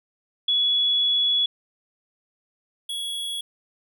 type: tone pair in turn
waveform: sine / square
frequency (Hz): 3387 / 3352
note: G#7 / G#7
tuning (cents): +33 / +15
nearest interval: unison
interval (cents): 18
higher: first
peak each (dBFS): -18 / -28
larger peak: first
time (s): 0.48-1.46 / 2.89-3.41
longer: first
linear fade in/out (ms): 5
effects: none